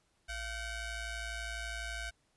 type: ring-modulated tone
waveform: sawtooth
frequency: 740 Hz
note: F#5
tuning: in tune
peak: -31 dBFS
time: 0.28-2.11 s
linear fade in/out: 20 ms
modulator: 796 Hz
effects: pink hiss -74 dBFS RMS until 2.36 s + resampled to 24000 Hz